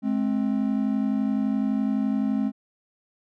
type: tone pair together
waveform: triangle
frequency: 212.3 / 264.1 Hz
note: G#3 / C4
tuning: +38 / +16 cents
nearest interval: major third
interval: 378 cents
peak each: -22 / -23 dBFS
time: 0.02-2.52 s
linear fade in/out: 50 ms
effects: none